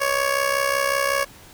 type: tone with amplitude modulation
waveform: 15% pulse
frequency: 557 Hz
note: C#5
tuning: 8 cents sharp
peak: -10 dBFS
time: 0-1.25 s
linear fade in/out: 20 ms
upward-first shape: sine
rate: 65.4 Hz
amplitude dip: 70%
effects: pink hiss -46 dBFS RMS until 1.53 s